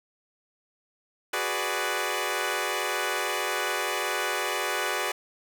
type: chord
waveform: 10% pulse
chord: G# half-diminished seventh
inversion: third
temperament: equal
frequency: 370 / 415.3 / 493.9 / 587.3 Hz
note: F#4 / G#4 / B4 / D5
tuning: 0 / 0 / 0 / 0 cents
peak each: -24 dBFS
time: 1.33-5.12 s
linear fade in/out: 5 ms
effects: none